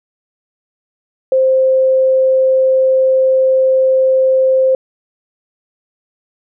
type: tone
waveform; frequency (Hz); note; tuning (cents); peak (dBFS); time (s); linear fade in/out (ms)
sine; 524; C5; +2; -8; 1.32-4.75; 2
effects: none